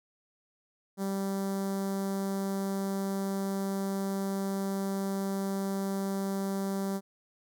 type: tone with notch filter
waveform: sawtooth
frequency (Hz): 195.3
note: G3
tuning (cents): -6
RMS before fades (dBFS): -32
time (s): 0.97-7.01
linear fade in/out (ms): 50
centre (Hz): 2600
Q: 0.53
effects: none